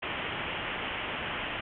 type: low-pass noise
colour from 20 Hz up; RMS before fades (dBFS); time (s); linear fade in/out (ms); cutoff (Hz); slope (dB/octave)
white; -35; 0.02-1.61; 10; 3200; 96
effects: none